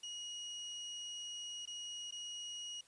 30% pulse tone with dropouts, 2894 Hz, F#7, 39 cents flat, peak -40 dBFS, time 0.03-2.81 s, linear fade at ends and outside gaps 5 ms, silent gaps 1.656-1.674 / 2.11-2.122 s, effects white hiss -66 dBFS RMS until 2.87 s + resampled to 22050 Hz

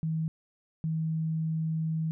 sine tone pair in turn, 160 / 160 Hz, D#3 / D#3, +49 / +49 cents, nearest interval unison, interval 0 cents, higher neither, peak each -27 dBFS, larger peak neither, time 0.03-0.28 / 0.84-2.11 s, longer second, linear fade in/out 0 ms, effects none

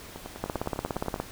two click trains, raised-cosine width 1 ms, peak -24 / -14 dBFS, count 11 / 14, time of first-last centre 0.16-1.161 / 0.44-1.2 s, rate 9.99 / 17.1 Hz, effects pink hiss -45 dBFS RMS until 1.31 s

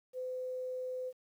sine tone with quantisation, 509 Hz, C5, 48 cents flat, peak -36 dBFS, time 0.13-1.13 s, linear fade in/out 50 ms, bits 11, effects none

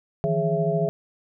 sine tone cluster, 155.9 / 169.4 / 415.7 / 548 / 666 Hz, D#3 / E3 / G#4 / C#5 / E5, +4 / +48 / +2 / -20 / +18 cents, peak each -26 / -27 / -26 / -33 / -25 dBFS, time 0.24-0.89 s, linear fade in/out 0 ms, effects none

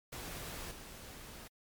pink noise with level steps, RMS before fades -44 / -50 dBFS, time 0.12-1.48 s, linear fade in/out 10 ms, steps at 0.71 s, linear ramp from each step 5 ms, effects MP3 96 kbps

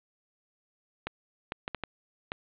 clicks, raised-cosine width 0.3 ms, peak -16 dBFS, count 6, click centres 1.07 / 1.521 / 1.679 / 1.747 / 1.837 / 2.319 s, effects resampled to 8000 Hz + 7-bit

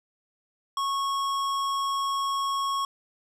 sine tone with hard clipping, 1100 Hz, C#6, 14 cents flat, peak -27 dBFS, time 0.77-2.85 s, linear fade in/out 2 ms, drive 14 dB, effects none

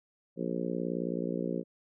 harmonic tone, 59.1 Hz, A#1, 24 cents sharp, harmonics 3 / 4 / 5 / 6 / 7 / 8 / 9, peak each -36 / -37 / -38 / -39 / -39 / -40 / -41 dBFS, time 0.36-1.64 s, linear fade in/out 50 ms, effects none

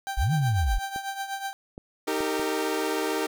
30% pulse tone with tremolo, 784 Hz, G5, in tune, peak -25 dBFS, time 0.07-1.53 s, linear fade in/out 0 ms, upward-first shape triangle, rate 8.1 Hz, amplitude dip 75%
sine linear two-way sweep, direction up then down, 33.73 to 162.3 to 33.73 Hz, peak -21 dBFS, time 0.17-0.79 s, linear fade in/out 10 ms, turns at 0.33 s
clicks, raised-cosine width 2 ms, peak -26 dBFS, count 4, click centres 0.961 / 1.779 / 2.206 / 2.396 s
sawtooth chord, Eb major, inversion none, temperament equal with one note detuned, 311.1 / 392 / 458.7 Hz, Eb4 / G4 / Bb4, 0 / 0 / -28 cents, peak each -26 dBFS, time 2.07-3.27 s, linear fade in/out 10 ms
effects none

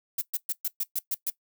violet noise bursts, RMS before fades -28 dBFS, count 8, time 0.18-1.3 s, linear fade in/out 5 ms, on 35 ms, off 120 ms, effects noise-tail reverb RT60 0.1 s tail -18 dB re dry

